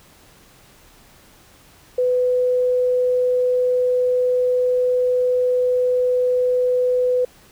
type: tone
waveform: sine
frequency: 499.9 Hz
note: B4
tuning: 21 cents sharp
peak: -15 dBFS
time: 1.98-7.25 s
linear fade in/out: 5 ms
effects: pink hiss -50 dBFS RMS until 7.51 s